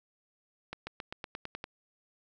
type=accelerating click train; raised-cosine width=0.3 ms; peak=-22 dBFS; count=9; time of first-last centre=0.73-1.641 s; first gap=140 ms; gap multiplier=0.94; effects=none